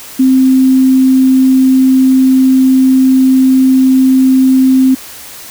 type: tone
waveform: sine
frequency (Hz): 261.6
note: C4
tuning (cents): 0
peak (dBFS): -4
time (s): 0.19-4.95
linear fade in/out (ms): 10
effects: white hiss -30 dBFS RMS until 5.5 s